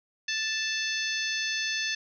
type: harmonic tone with a mistuned harmonic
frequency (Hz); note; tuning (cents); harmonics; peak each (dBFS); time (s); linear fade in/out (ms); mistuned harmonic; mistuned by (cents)
880; A5; 0; 2 / 3 / 4 / 5 / 6 / 7; -32 / -34 / -35 / -36 / -37 / -37; 0.28-1.95; 5; 6; -16
effects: none